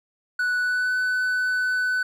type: tone with pitch glide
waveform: triangle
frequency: 1480 to 1500.7 Hz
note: F#6 to F#6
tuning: 0 to +24 cents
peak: -19 dBFS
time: 0.39-2.03 s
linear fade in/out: 5 ms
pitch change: +24 cents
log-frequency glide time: 0.6-0.93 s
effects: none